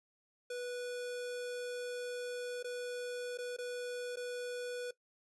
square tone with dropouts, 491.1 Hz, B4, 10 cents flat, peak -39 dBFS, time 0.5-4.91 s, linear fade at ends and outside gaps 5 ms, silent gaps 2.628-2.643 / 3.375-3.385 / 3.566-3.585 / 4.159-4.169 s, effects noise-tail reverb RT60 0.1 s tail -18 dB re dry + resampled to 24000 Hz

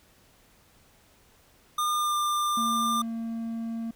square tone with pitch glide, 1211 to 1195 Hz, D#6 to D6, -47 to +30 cents, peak -25 dBFS, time 1.78-3.02 s, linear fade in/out 5 ms, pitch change -23 cents, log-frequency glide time 1.91-2.16 s
triangle tone, 228.2 Hz, A#3, 37 cents flat, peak -28 dBFS, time 2.57-3.91 s, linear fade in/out 5 ms
effects pink hiss -60 dBFS RMS until 3.95 s

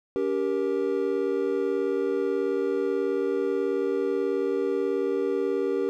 triangle chord, G diminished, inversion second, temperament just, 282.2 / 392 / 470.4 Hz, Db4 / G4 / Bb4, +31 / 0 / +16 cents, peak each -29 / -24 / -26 dBFS, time 0.16-5.89 s, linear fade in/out 0 ms, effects none

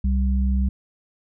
sine tone pair together, 65.14 / 196 Hz, C2 / G3, -7 / 0 cents, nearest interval octave + perfect fifth, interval 1907 cents, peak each -18 / -25 dBFS, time 0.04-0.69 s, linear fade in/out 5 ms, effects none

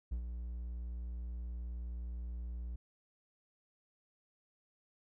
triangle tone with ADSR envelope, 59.5 Hz, A#1, 36 cents sharp, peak -31 dBFS, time 0.11-2.76 s, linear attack 13 ms, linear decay 88 ms, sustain -6 dB, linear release 4 ms, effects none

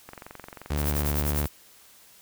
click train, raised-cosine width 0.5 ms, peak -25 dBFS, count 24, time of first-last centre 0.09-1.099 s, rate 22.8 Hz
sawtooth tone, 73.4 Hz, D2, in tune, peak -21 dBFS, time 0.7-1.47 s, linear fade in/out 10 ms
violet noise with tremolo, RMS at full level -29 dBFS, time 0.76-1.49 s, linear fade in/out 50 ms, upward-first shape sine, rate 10 Hz, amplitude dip 85%
effects white hiss -54 dBFS RMS until 2.21 s

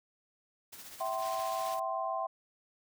white noise with tremolo, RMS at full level -47 dBFS, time 0.72-1.8 s, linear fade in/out 10 ms, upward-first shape sine, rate 15 Hz, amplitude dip 45%
sine chord, C major, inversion first, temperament equal with one note detuned, 659.3 / 766.5 / 1046.5 Hz, E5 / G5 / C6, 0 / -39 / 0 cents, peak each -36 dBFS, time 1-2.27 s, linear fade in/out 10 ms
white band-pass noise, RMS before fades -49 dBFS, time 1.22-1.74 s, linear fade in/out 0 ms, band 1500 to 6400 Hz, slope 12 dB/octave
effects none

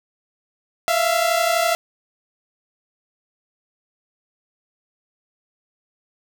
sawtooth tone pair together, 659 / 691 Hz, E5 / F5, -1 / -19 cents, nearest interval minor second, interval 82 cents, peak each -16 dBFS, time 0.88-1.75 s, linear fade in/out 0 ms, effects 7-bit

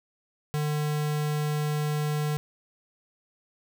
square tone, 150 Hz, D3, 37 cents sharp, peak -26 dBFS, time 0.54-2.37 s, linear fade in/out 0 ms, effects 11-bit

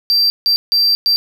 triangle tone bursts at uneven times, 4699 Hz, D8, in tune, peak -9 dBFS, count 4, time 0.1-0.3 / 0.46-0.56 / 0.72-0.95 / 1.06-1.16 s, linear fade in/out 0 ms, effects none

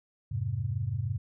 sine chord, F minor, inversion none, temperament just, 87.31 / 104.77 / 130.96 Hz, F2 / Ab2 / C3, 0 / +16 / +2 cents, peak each -37 / -31 / -33 dBFS, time 0.31-1.18 s, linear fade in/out 10 ms, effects none

